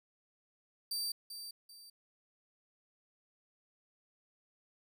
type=tone with echo; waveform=sawtooth; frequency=4657 Hz; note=D8; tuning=15 cents flat; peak=-32 dBFS; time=0.91-1.12 s; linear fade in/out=5 ms; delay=390 ms; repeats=2; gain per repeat=-9 dB; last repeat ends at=1.9 s; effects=none